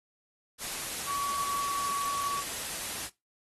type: tone in noise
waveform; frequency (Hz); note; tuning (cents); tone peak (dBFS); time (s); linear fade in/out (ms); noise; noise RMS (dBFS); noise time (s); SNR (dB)
sine; 1131; C#6; +34; -30; 1.06-2.44; 50; white; -36; 0.58-3.1; +3
effects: noise-tail reverb RT60 0.2 s tail -19 dB re dry + AAC 32 kbps